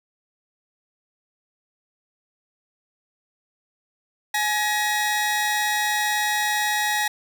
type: tone pair together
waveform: sawtooth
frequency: 840.9 / 1902 Hz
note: G#5 / A#6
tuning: +21 / +34 cents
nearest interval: octave + major second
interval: 1413 cents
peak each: -20 dBFS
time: 4.34-7.08 s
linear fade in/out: 5 ms
effects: none